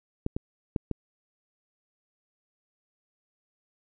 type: clicks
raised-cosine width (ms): 3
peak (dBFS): -15 / -17 / -13 / -16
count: 4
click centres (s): 0.264 / 0.365 / 0.762 / 0.913
effects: none